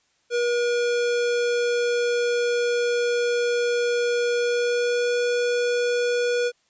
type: tone with pitch glide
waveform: square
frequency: 480 to 484.2 Hz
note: B4 to B4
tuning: -49 to -34 cents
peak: -21 dBFS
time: 0.3-6.52 s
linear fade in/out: 50 ms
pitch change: +15 cents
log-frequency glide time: 4.36-5.16 s
effects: white hiss -66 dBFS RMS until 6.69 s + resampled to 16000 Hz